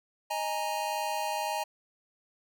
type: chord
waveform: square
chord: D# suspended fourth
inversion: none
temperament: equal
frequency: 622.3 / 830.6 / 932.3 Hz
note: D#5 / G#5 / A#5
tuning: 0 / 0 / 0 cents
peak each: -37 / -34 / -35 dBFS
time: 0.3-1.64 s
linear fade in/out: 10 ms
effects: none